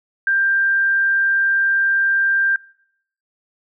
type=tone; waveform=sine; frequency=1585 Hz; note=G6; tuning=19 cents sharp; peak=-14 dBFS; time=0.27-2.56 s; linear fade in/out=2 ms; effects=noise-tail reverb RT60 0.7 s tail -24 dB re dry